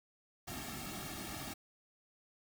pink noise with comb filter, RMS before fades -44 dBFS, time 0.47-1.54 s, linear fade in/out 10 ms, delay 2 ms, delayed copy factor -0.95, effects none

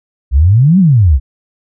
sine exponential two-way sweep, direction up then down, 60.2 to 200 to 60.2 Hz, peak -4 dBFS, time 0.31-1.2 s, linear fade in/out 50 ms, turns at 0.79 s, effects none

